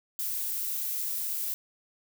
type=noise; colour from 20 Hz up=violet; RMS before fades=-32 dBFS; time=0.19-1.54 s; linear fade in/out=0 ms; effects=none